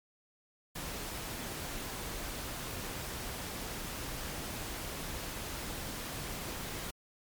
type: noise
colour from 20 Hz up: pink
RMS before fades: -40 dBFS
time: 0.75-6.91 s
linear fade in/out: 10 ms
effects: MP3 96 kbps